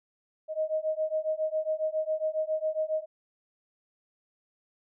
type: beating tone pair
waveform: sine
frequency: 622.3 / 629.6 Hz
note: D#5 / D#5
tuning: 0 / +20 cents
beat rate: 7.3 Hz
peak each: -30 dBFS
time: 0.48-3.06 s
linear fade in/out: 50 ms
effects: none